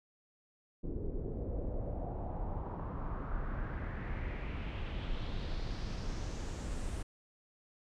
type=noise with low-pass filter sweep; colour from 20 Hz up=brown; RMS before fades=-38 dBFS; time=0.83-7.03 s; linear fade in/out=10 ms; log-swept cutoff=360 to 9200 Hz; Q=2.8; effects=none